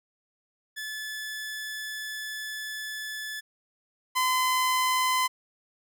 sawtooth tone pair in turn, 1729 / 1022.7 Hz, A6 / C6, -31 / -40 cents, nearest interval major sixth, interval 909 cents, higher first, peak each -30 / -19 dBFS, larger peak second, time 0.76-3.41 / 4.15-5.28 s, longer first, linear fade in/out 20 ms, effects none

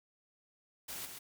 white noise with echo, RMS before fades -43 dBFS, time 0.88-1.06 s, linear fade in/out 10 ms, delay 130 ms, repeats 1, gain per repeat -5 dB, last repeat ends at 1.19 s, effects none

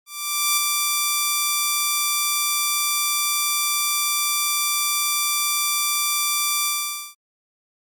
5% pulse tone with ADSR envelope, 1174.7 Hz, D6, in tune, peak -4 dBFS, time 0.06-7.15 s, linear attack 510 ms, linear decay 13 ms, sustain -3 dB, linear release 500 ms, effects MP3 96 kbps

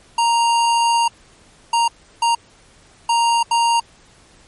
square tone bursts at uneven times, 932.3 Hz, A#5, in tune, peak -14 dBFS, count 5, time 0.18-1.08 / 1.73-1.88 / 2.22-2.35 / 3.09-3.43 / 3.51-3.8 s, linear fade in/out 5 ms, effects pink hiss -50 dBFS RMS until 4.47 s + MP3 48 kbps

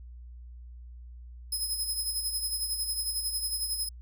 15% pulse tone with tremolo, 5110 Hz, D#8, 45 cents sharp, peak -22 dBFS, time 1.52-3.89 s, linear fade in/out 5 ms, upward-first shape sine, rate 11 Hz, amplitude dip 55%, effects added 60 Hz sine -43 dBFS peak until 4.01 s

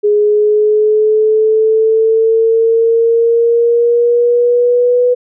sine exponential sweep, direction up, 415.3 to 494.1 Hz, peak -7 dBFS, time 0.03-5.15 s, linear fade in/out 20 ms, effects none

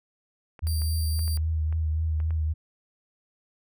clicks, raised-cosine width 0.5 ms, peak -31 dBFS, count 9, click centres 0.592 / 0.67 / 0.819 / 1.192 / 1.279 / 1.374 / 1.726 / 2.202 / 2.307 s
sine tone with vibrato, 79 Hz, D#2, 27 cents sharp, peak -23 dBFS, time 0.62-2.54 s, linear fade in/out 20 ms, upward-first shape triangle, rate 3.7 Hz, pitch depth 41 cents each way
15% pulse tone, 4699 Hz, D8, in tune, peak -28 dBFS, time 0.67-1.37 s, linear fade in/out 0 ms
effects none

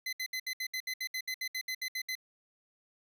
25% pulse tone bursts, 2036 Hz, C7, 48 cents flat, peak -30 dBFS, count 16, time 0.06-2.153 s, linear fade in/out 5 ms, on 68 ms, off 67 ms, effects none

